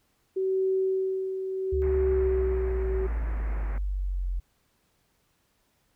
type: tone with tremolo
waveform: sine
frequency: 380 Hz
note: F#4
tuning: 46 cents sharp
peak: -22 dBFS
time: 0.36-3.07 s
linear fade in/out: 10 ms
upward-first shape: sine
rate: 0.71 Hz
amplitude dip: 55%
type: exponential sweep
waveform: sine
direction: down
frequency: 72.3 to 43.78 Hz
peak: -26 dBFS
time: 1.72-4.4 s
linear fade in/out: 10 ms
type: low-pass noise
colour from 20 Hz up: pink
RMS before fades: -42 dBFS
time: 1.82-3.78 s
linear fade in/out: 0 ms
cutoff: 2200 Hz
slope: 48 dB/octave
effects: pink hiss -70 dBFS RMS until 5.95 s